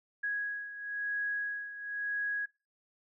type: beating tone pair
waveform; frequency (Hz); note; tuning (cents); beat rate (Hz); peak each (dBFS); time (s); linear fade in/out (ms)
sine; 1660 / 1660.99; G#6 / G#6; -1 / 0; 0.99; -34 / -39; 0.23-2.46; 10
effects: noise-tail reverb RT60 0.3 s tail -23 dB re dry